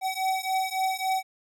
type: beating tone pair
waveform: square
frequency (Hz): 757 / 760.6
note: F#5 / F#5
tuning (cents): +39 / +48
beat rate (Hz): 3.6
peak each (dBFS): -29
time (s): 0.01-1.23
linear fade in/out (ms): 50
effects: none